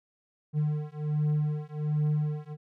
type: beating tone pair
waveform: triangle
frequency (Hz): 149.9 / 151.2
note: D3 / D#3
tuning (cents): +36 / -49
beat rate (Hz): 1.3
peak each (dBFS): -27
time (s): 0.53-2.57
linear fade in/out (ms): 50
effects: none